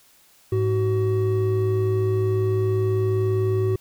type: tone pair together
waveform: triangle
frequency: 105.65 / 376.5 Hz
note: G#2 / F#4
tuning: +30 / +30 cents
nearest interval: octave + minor seventh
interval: 2200 cents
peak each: -19 / -20 dBFS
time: 0.52-3.76 s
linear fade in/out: 5 ms
effects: white hiss -56 dBFS RMS until 3.8 s